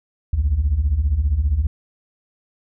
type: beating tone pair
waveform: sine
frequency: 61.74 / 76.74 Hz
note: B1 / D#2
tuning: 0 / -23 cents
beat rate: 15 Hz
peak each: -19 / -16 dBFS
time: 0.33-1.67 s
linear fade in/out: 5 ms
effects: tanh soft clip ceiling -11 dBFS